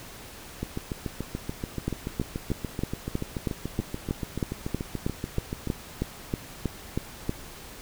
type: two click trains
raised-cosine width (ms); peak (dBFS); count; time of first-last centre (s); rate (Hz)
3; -13 / -17; 18 / 36; 1.88-7.294 / 0.63-5.673; 3.14 / 6.94
effects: pink hiss -44 dBFS RMS until 7.81 s